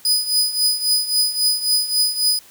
sawtooth tone with tremolo, 4978 Hz, D#8, in tune, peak -10 dBFS, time 0.05-2.39 s, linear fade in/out 2 ms, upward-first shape triangle, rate 3.7 Hz, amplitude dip 80%, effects white hiss -47 dBFS RMS until 2.5 s

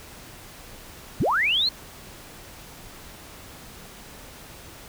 sine linear sweep, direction up, 50.5 to 4316 Hz, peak -19 dBFS, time 1.2-1.69 s, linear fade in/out 5 ms, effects pink hiss -44 dBFS RMS until 4.88 s

